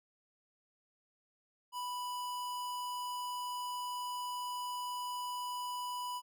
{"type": "tone", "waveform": "square", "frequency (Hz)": 987.8, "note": "B5", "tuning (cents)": 0, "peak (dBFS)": -38, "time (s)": [1.72, 6.22], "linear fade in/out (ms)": 50, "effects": []}